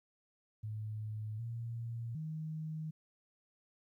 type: tone with pitch steps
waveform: sine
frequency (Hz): 107.8 / 116.3 / 156.8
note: A2 / A#2 / D#3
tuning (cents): -35 / -4 / +14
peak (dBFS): -38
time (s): 0.63-2.91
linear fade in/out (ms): 10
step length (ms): 760
effects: 13-bit